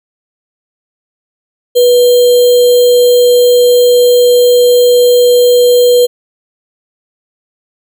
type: tone with sample-and-hold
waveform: sine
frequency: 489 Hz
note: B4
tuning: 17 cents flat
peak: -3 dBFS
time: 1.75-6.07 s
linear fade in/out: 20 ms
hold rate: 3675 Hz
effects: none